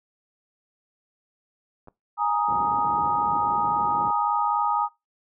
clicks, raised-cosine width 1 ms, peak -36 / -30 dBFS, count 2, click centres 1.874 / 1.884 s
sine chord, Ab suspended second, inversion none, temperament just, 830.6 / 934.4 / 1245.9 Hz, Ab5 / Bb5 / Eb6, 0 / +4 / +2 cents, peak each -25 dBFS, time 2.17-4.89 s, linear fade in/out 50 ms
pink band-pass noise, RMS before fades -38 dBFS, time 2.48-4.11 s, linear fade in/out 5 ms, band 150 to 420 Hz, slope 12 dB/octave
effects noise-tail reverb RT60 0.2 s tail -21 dB re dry

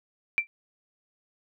sine tone with exponential decay, 2349 Hz, D7, in tune, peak -16 dBFS, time 0.38-0.47 s, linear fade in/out 0 ms, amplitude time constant 18 ms, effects none

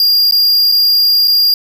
square tone with dropouts, 4810 Hz, D8, 41 cents sharp, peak -8 dBFS, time 0-1.54 s, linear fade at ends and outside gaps 2 ms, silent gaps 0.311-0.322 / 0.717-0.721 / 1.275-1.279 s, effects 8-bit

